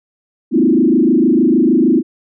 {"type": "tone with frequency modulation", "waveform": "sine", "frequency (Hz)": 285, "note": "C#4", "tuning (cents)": 48, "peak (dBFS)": -8, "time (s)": [0.51, 2.03], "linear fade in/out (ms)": 50, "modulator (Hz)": 26.5, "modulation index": 2.5, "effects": []}